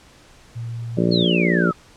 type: tone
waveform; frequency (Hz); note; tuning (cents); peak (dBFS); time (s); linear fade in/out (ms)
sine; 116.54; A#2; 0; -26; 0.55-1.25; 20
type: harmonic tone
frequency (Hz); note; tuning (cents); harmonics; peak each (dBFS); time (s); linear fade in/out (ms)
58.27; A#1; 0; 3 / 4 / 5 / 6 / 7 / 8 / 9 / 10; -19 / -24 / -26 / -23 / -25 / -31 / -34 / -28; 0.97-1.71; 5
type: exponential sweep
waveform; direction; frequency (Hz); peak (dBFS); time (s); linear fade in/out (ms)
sine; down; 4435 to 1234; -21; 1.11-1.73; 20
effects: pink hiss -49 dBFS RMS until 1.96 s + low-pass 8000 Hz 12 dB/octave